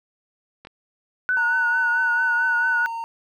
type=clicks; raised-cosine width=0.3 ms; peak=-25 dBFS; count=2; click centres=0.65 / 0.671 s
type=tone with vibrato; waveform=sine; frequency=1478 Hz; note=F#6; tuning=2 cents flat; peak=-18 dBFS; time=1.29-2.86 s; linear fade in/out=0 ms; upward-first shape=triangle; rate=4.5 Hz; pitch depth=49 cents each way
type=tone; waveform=triangle; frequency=918 Hz; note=A#5; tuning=27 cents flat; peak=-25 dBFS; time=1.37-3.04 s; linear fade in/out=0 ms
effects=none